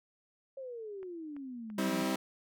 sine exponential sweep, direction down, 548 to 165 Hz, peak -40 dBFS, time 0.57-2.03 s, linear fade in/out 5 ms
click train, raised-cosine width 0.5 ms, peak -40 dBFS, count 4, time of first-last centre 1.03-2.037 s, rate 2.98 Hz
sawtooth chord, C major, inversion second, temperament equal with one note detuned, 196 / 261.6 / 322.1 Hz, G3 / C4 / E4, 0 / 0 / -40 cents, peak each -31 / -31 / -31 dBFS, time 1.78-2.16 s, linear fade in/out 5 ms
effects none

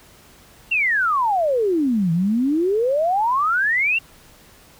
sine exponential two-way sweep, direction down then up, 2806 to 160.6 to 2806 Hz, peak -16 dBFS, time 0.71-3.99 s, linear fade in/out 10 ms, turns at 2.12 s, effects pink hiss -49 dBFS RMS until 4.79 s

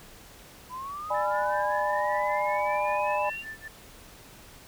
sine linear sweep, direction up, 987.8 to 2800 Hz, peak -34 dBFS, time 0.69-3.45 s, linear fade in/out 50 ms
sine chord, G# diminished, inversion second, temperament just, 598 / 830.6 / 996.7 Hz, D5 / G#5 / B5, +31 / 0 / +16 cents, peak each -29 dBFS, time 1.1-3.3 s, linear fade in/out 10 ms
sine tone with tremolo, 1767 Hz, A6, 7 cents sharp, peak -35 dBFS, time 1.14-3.68 s, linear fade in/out 5 ms, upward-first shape sine, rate 5.2 Hz, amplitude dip 100%
effects pink hiss -50 dBFS RMS until 4.67 s

